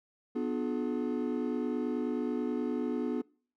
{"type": "chord", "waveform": "triangle", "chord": "B diminished seventh", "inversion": "none", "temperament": "just", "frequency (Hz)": [246.9, 296.3, 355.6, 426.7], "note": ["B3", "D4", "F4", "Ab4"], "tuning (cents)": [0, 15, 31, 47], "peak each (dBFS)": [-31, -34, -36, -35], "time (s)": [0.35, 3.22], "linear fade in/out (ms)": 10, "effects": ["noise-tail reverb RT60 0.5 s tail -26 dB re dry"]}